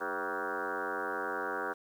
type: tone with frequency modulation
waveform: sine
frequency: 953 Hz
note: A#5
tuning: 38 cents sharp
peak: -32 dBFS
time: 0-1.74 s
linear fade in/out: 20 ms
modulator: 90.7 Hz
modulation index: 7
effects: high-pass 200 Hz 12 dB/octave + 10-bit